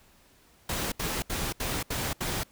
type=noise bursts; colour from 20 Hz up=pink; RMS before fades=-31 dBFS; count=6; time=0.69-2.435 s; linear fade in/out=5 ms; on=230 ms; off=73 ms; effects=pink hiss -60 dBFS RMS until 2.51 s